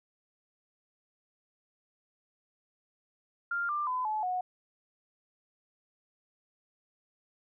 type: tone with pitch steps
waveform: sine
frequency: 1396.9 / 1188.3 / 1010.8 / 859.9 / 731.5 Hz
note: F6 / D6 / B5 / A5 / F#5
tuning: 0 / +20 / +40 / -40 / -20 cents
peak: -29 dBFS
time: 3.51-4.41 s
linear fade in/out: 5 ms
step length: 180 ms
effects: none